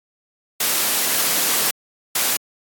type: noise bursts at uneven times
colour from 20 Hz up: white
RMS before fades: -19 dBFS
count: 2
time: 0.6-1.71 / 2.15-2.37 s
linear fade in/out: 5 ms
effects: high-pass 200 Hz 12 dB/octave + AAC 64 kbps